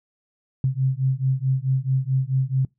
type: beating tone pair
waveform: sine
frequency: 130 / 134.6 Hz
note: C3 / C3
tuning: -11 / +49 cents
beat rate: 4.6 Hz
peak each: -22 / -22 dBFS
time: 0.64-2.65 s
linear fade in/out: 2 ms
effects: noise-tail reverb RT60 0.2 s tail -25 dB re dry